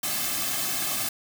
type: noise with comb filter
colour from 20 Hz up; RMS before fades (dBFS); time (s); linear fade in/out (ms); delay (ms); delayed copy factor
white; -28; 0.03-1.09; 5; 2.1; -1
effects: none